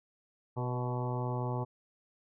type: harmonic tone with a mistuned harmonic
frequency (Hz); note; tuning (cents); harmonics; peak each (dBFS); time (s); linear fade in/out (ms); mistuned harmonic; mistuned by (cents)
124.2; B2; +10; 1 / 2 / 3 / 4 / 5 / 6 / 7 / 8 / 9; -33 / -42 / -41 / -43 / -44 / -47 / -41 / -46 / -47; 0.56-1.65; 20; 4; -25
effects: none

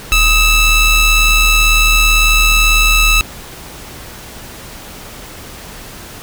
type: ring-modulated tone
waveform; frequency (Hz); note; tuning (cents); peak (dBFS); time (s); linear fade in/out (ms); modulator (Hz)
35% pulse; 1301; E6; -23; -3; 0.12-3.21; 0; 1340
effects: pink hiss -32 dBFS RMS until 6.22 s

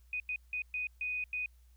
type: tone bursts at uneven times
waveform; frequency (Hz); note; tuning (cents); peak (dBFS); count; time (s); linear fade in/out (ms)
sine; 2489; D#7; 0; -33; 6; 0.13-0.2 / 0.29-0.36 / 0.53-0.62 / 0.74-0.87 / 1.01-1.24 / 1.33-1.46; 2
effects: added 60 Hz sine -58 dBFS peak until 1.76 s + white hiss -74 dBFS RMS until 1.76 s

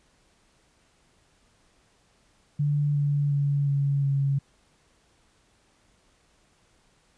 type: tone with pitch steps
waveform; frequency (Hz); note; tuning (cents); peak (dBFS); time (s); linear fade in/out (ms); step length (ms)
sine; 145.9 / 144.06 / 142.24 / 140.44 / 138.67; D3 / D3 / C#3 / C#3 / C#3; -11 / -33 / +45 / +23 / +1; -21; 2.59-4.39; 10; 360
effects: pink hiss -64 dBFS RMS until 7.17 s + resampled to 22050 Hz

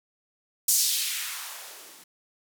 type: noise with band-pass filter sweep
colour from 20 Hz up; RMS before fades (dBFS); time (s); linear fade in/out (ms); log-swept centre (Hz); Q
violet; -29; 0.68-2.04; 5; 7300 to 220; 1.4
effects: none

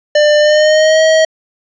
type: tone with pitch glide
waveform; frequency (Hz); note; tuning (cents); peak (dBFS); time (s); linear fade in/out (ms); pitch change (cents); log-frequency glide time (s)
square; 597 to 636.2; D5 to D#5; +28 to +38; -7; 0.15-1.25; 5; +110; 0.39-1.02
effects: resampled to 16000 Hz + 8-bit

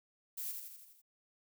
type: noise with echo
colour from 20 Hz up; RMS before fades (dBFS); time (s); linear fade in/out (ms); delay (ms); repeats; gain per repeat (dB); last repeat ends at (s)
violet; -41; 0.37-0.52; 10; 83; 6; -4; 1.018
effects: none

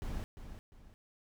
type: noise with echo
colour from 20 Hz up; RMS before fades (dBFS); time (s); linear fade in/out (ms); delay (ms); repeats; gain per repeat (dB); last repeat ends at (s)
brown; -38; 0.02-0.24; 0; 350; 2; -9; 0.94
effects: none

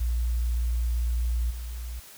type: tone with level steps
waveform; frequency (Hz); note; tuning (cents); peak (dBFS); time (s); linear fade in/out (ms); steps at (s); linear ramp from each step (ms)
sine; 59; A#1; +22; -23 / -32; 0-2; 10; 1.5; 10
effects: white hiss -48 dBFS RMS until 2.17 s

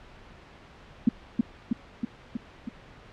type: tone with echo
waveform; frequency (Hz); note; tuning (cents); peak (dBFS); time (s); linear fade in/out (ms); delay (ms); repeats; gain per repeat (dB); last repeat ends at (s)
sine; 233.1; A#3; 0; -14; 1.07-1.09; 5; 320; 5; -3; 2.69
effects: pink hiss -50 dBFS RMS until 3.12 s + low-pass 3000 Hz 12 dB/octave

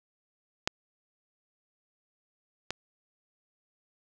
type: clicks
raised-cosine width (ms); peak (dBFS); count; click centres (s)
0.2; -8 / -14; 2; 0.675 / 2.706
effects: none

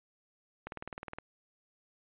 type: click train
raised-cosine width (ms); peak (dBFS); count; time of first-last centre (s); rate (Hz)
0.5; -25; 11; 0.67-1.185; 19.4
effects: resampled to 8000 Hz

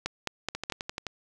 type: two click trains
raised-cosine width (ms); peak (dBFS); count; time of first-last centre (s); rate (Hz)
0.2; -12 / -16; 4 / 7; 0.06-0.7 / 0.55-1.067; 4.69 / 11.6
effects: none

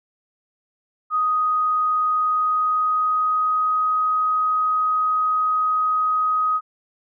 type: tone with pitch glide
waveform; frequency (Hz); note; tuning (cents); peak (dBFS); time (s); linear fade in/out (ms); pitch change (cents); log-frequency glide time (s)
sine; 1248 to 1256.7; D#6 to D#6; +5 to +17; -17; 1.1-6.61; 50; +12; 2.09-3.93
effects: none

